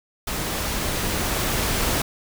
pink noise with level ramp, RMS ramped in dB -27 to -22 dBFS, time 0.27-2.02 s, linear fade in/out 5 ms, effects none

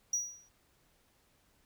triangle tone with exponential decay, 5790 Hz, F#8, 38 cents flat, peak -25 dBFS, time 0.13-0.49 s, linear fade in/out 5 ms, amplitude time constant 78 ms, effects tanh soft clip ceiling -22 dBFS + pink hiss -70 dBFS RMS until 1.65 s

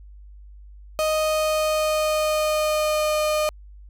35% pulse tone with pitch glide, 622.3 to 610.6 Hz, D#5 to D#5, 0 to -33 cents, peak -18 dBFS, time 0.99-3.49 s, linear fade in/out 0 ms, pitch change -33 cents, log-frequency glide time 1.12-3.1 s, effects added 50 Hz sine -41 dBFS peak until 3.89 s

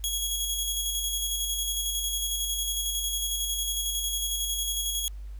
15% pulse tone with tremolo, 3322 Hz, G#7, in tune, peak -19 dBFS, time 0.04-5.08 s, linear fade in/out 0 ms, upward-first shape square, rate 11 Hz, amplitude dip 30%, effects added 50 Hz sine -36 dBFS peak until 5.39 s + pink hiss -63 dBFS RMS until 5.39 s

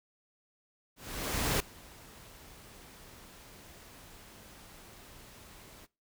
pink noise with ADSR envelope, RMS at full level -29 dBFS, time 0.96-5.87 s, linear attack 640 ms, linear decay 4 ms, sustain -24 dB, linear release 29 ms, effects noise-tail reverb RT60 0.3 s tail -23 dB re dry

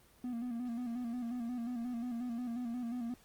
triangle tone with vibrato, 240 Hz, B3, 49 cents flat, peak -34 dBFS, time 0.24-3.14 s, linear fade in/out 2 ms, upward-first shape square, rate 5.6 Hz, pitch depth 56 cents each way, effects pink hiss -64 dBFS RMS until 3.24 s + Opus 24 kbps

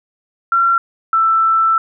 sine tone pair in turn, 1365 / 1328.4 Hz, F6 / E6, -40 / +13 cents, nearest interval unison, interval 47 cents, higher first, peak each -10 dBFS, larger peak neither, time 0.52-0.78 / 1.13-1.78 s, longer second, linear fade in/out 2 ms, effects none

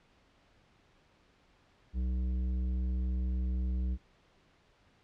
sine tone with tanh clipping, 62.6 Hz, B1, 24 cents sharp, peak -31 dBFS, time 1.93-3.98 s, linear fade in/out 50 ms, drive 10 dB, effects pink hiss -66 dBFS RMS until 5.03 s + low-pass 4000 Hz 12 dB/octave

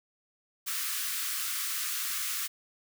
white high-pass noise, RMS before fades -33 dBFS, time 0.66-2.48 s, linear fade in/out 20 ms, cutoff 1100 Hz, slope 96 dB/octave, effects none

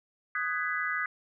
sine chord, G# minor seventh, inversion second, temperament just, 1245.9 / 1495.1 / 1661.2 / 1993.5 Hz, D#6 / F#6 / G#6 / B6, +2 / +18 / 0 / +16 cents, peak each -34 dBFS, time 0.35-1.06 s, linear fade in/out 2 ms, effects none

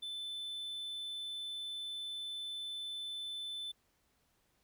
triangle tone, 3520 Hz, A7, in tune, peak -38 dBFS, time 0.02-3.72 s, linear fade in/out 10 ms, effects pink hiss -75 dBFS RMS until 4.63 s

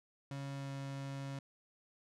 35% pulse tone with pitch glide, 138.59 to 137.47 Hz, C#3 to C#3, 0 to -14 cents, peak -39 dBFS, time 0.31-1.39 s, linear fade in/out 2 ms, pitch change -14 cents, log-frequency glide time 0.56-0.69 s, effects low-pass 8000 Hz 12 dB/octave

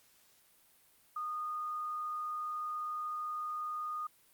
sine tone, 1229 Hz, D#6, 22 cents flat, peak -35 dBFS, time 1.16-4.07 s, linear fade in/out 5 ms, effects white hiss -66 dBFS RMS until 4.33 s + Opus 48 kbps

